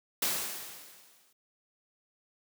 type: noise with exponential decay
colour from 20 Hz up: white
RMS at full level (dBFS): -28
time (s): 0.22-1.33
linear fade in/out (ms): 5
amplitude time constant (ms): 240
effects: high-pass 150 Hz 12 dB/octave